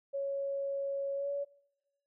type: tone with pitch glide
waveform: sine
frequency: 554.4 to 565.4 Hz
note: C#5 to C#5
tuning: 0 to +34 cents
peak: -32 dBFS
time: 0.13-1.45 s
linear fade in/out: 20 ms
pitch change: +34 cents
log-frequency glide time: 1.15-1.3 s
effects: noise-tail reverb RT60 1.0 s tail -23 dB re dry